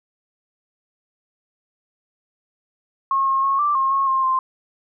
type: tone with pitch steps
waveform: sine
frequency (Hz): 1084 / 1077 / 1092 / 1174 / 1072 / 1090 / 1062 / 1047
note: C#6 / C6 / C#6 / D6 / C6 / C#6 / C6 / C6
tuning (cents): -39 / +50 / -26 / -1 / +42 / -29 / +25 / +1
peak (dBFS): -16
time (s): 3.11-4.39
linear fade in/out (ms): 2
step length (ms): 160
effects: none